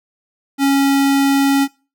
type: tone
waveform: square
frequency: 276.3 Hz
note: C#4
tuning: 6 cents flat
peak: -12 dBFS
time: 0.58-1.68 s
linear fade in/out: 50 ms
effects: noise-tail reverb RT60 0.3 s tail -20 dB re dry